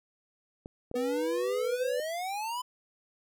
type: clicks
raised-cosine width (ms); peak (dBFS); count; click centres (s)
2; -28 / -27; 2; 0.659 / 0.914
type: tone with pitch glide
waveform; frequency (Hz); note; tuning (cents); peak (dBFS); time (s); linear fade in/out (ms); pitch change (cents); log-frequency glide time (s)
sine; 489 to 498.7; B4 to B4; -17 to +17; -29; 0.94-2; 2; +34; 1.39-1.53
type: exponential sweep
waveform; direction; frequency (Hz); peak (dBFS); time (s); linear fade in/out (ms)
square; up; 246.9 to 1018; -33; 0.95-2.62; 10
effects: none